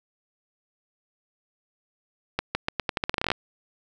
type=accelerating click train; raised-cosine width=0.3 ms; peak=-8 dBFS; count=16; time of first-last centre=2.39-3.317 s; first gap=160 ms; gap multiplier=0.84; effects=none